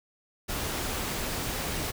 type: noise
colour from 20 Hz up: pink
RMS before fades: -32 dBFS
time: 0.48-1.92 s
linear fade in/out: 20 ms
effects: none